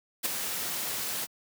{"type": "noise with ADSR envelope", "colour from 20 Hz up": "white", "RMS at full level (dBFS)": -26, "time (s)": [0.23, 1.27], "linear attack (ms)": 25, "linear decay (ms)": 13, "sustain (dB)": -7, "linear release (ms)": 36, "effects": ["high-pass 100 Hz 12 dB/octave"]}